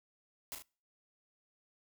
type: noise with echo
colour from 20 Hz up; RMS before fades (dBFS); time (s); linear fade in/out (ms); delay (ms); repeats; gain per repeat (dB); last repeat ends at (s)
white; -42; 0.52-0.55; 0; 36; 2; -5; 0.622
effects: noise-tail reverb RT60 0.4 s tail -25 dB re dry